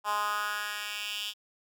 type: tone with high-pass filter sweep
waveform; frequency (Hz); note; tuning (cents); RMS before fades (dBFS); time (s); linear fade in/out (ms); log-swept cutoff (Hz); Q
10% pulse; 207.7; G#3; 0; -33; 0.04-1.34; 50; 940 to 3300; 3.2
effects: none